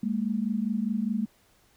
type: tone pair together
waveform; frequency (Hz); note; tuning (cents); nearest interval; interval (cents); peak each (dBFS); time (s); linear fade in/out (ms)
sine; 203.6 / 228.5; G#3 / A#3; -34 / -34; major second; 200; -28; 0.03-1.26; 5
effects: pink hiss -63 dBFS RMS until 1.76 s